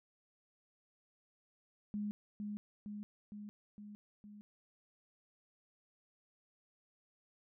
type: tone with echo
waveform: sine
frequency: 207.7 Hz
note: G#3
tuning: in tune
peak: -36 dBFS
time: 1.94-2.11 s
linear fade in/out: 0 ms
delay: 460 ms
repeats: 5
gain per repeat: -3 dB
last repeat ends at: 4.41 s
effects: none